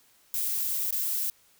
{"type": "noise with dropouts", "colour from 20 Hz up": "violet", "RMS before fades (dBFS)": -29, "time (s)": [0.34, 1.3], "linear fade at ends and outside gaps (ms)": 1, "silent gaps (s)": [0.908, 0.925], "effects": ["white hiss -62 dBFS RMS until 1.59 s"]}